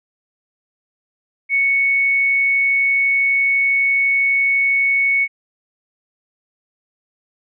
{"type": "tone", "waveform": "sine", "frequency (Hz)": 2217, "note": "C#7", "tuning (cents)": 0, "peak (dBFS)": -13, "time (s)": [1.49, 5.28], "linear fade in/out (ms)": 50, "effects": []}